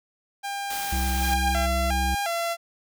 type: tone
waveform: sawtooth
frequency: 800 Hz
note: G5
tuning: 35 cents sharp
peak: -25 dBFS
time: 0.43-1.67 s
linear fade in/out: 20 ms
type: noise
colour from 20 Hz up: white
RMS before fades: -34 dBFS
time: 0.7-1.34 s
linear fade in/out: 5 ms
type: harmonic tone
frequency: 65.41 Hz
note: C2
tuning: in tune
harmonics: 1 / 3 / 5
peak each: -24 / -34 / -38 dBFS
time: 0.92-2.15 s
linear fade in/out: 5 ms
type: tone with vibrato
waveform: sawtooth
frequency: 740 Hz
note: F#5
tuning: in tune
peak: -21 dBFS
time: 1.19-2.57 s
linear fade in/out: 50 ms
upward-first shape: square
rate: 1.4 Hz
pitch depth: 150 cents each way
effects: none